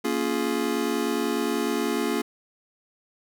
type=chord; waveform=square; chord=Bb minor seventh; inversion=none; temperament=just; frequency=233.1 / 279.7 / 349.6 / 419.5 Hz; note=Bb3 / Db4 / F4 / Ab4; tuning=0 / +16 / +2 / +17 cents; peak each=-30 dBFS; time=0.04-2.22 s; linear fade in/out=10 ms; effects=none